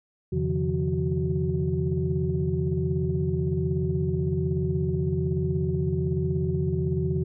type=tone cluster; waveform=sine; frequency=84.9 / 135 / 151.2 / 172.4 / 373.8 Hz; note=F2 / C#3 / D#3 / F3 / F#4; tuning=-48 / -45 / -49 / -22 / +18 cents; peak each=-29 dBFS; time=0.32-7.24 s; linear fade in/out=10 ms; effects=tanh soft clip ceiling -13 dBFS